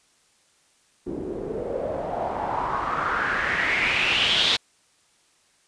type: noise with low-pass filter sweep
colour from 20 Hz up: white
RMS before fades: -25 dBFS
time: 1.06-4.57 s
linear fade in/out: 10 ms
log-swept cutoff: 320 to 3800 Hz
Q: 4.9
effects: white hiss -62 dBFS RMS until 5.67 s + resampled to 22050 Hz